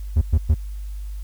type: tone bursts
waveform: triangle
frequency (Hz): 76.6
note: D#2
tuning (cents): -27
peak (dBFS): -10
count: 3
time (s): 0.16-0.545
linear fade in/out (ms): 10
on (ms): 55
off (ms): 110
effects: added 50 Hz sine -28 dBFS peak until 1.23 s + white hiss -54 dBFS RMS until 1.23 s